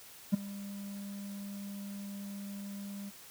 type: tone with ADSR envelope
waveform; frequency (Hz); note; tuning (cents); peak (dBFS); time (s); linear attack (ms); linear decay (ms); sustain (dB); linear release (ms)
triangle; 200.3; G3; +38; -18; 0.32-3.11; 21; 11; -20; 27
effects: tanh soft clip ceiling -14 dBFS + white hiss -53 dBFS RMS until 3.3 s